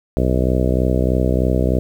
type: harmonic tone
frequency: 63.2 Hz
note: B1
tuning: 41 cents sharp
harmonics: 1 / 2 / 3 / 4 / 5 / 6 / 7 / 8 / 9 / 10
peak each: -18 / -21 / -23 / -24 / -25 / -26 / -26 / -27 / -28 / -28 dBFS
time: 0.17-1.79 s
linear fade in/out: 0 ms
effects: 8-bit